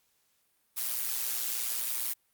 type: noise with amplitude modulation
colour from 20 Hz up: blue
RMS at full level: -29 dBFS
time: 0.76-2.14 s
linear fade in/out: 20 ms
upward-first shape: sine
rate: 119 Hz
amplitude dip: 70%
effects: white hiss -72 dBFS RMS until 2.33 s + Opus 48 kbps